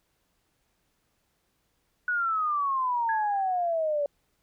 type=exponential sweep; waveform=sine; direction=down; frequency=1480 to 568 Hz; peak=-24 dBFS; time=2.08-4.06 s; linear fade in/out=2 ms
type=tone with exponential decay; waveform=sine; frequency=1661.2 Hz; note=G#6; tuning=in tune; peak=-28 dBFS; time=3.09-3.74 s; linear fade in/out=2 ms; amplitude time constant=140 ms
effects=pink hiss -73 dBFS RMS until 4.42 s